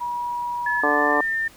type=tone; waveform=sine; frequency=964 Hz; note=B5; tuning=42 cents flat; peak=-24 dBFS; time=0-0.82 s; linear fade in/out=20 ms
type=tone with pitch glide; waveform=sine; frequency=1718 to 1802.4 Hz; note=A6 to A6; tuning=-42 to +41 cents; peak=-21 dBFS; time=0.66-1.48 s; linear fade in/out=5 ms; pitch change=+83 cents; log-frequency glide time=0.81-1.2 s
type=harmonic tone; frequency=146.83 Hz; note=D3; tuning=in tune; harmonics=2 / 3 / 4 / 5 / 6 / 7 / 8; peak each=-26 / -26 / -26 / -26 / -26 / -26 / -26 dBFS; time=0.83-1.21 s; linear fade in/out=5 ms
effects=pink hiss -49 dBFS RMS until 1.56 s